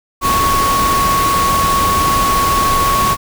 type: tone in noise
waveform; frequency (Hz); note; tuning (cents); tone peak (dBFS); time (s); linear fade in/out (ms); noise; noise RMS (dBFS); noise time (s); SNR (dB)
sine; 1108.7; C#6; 0; -12; 0.21-3.17; 50; pink; -18; 0.21-3.17; +3
effects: none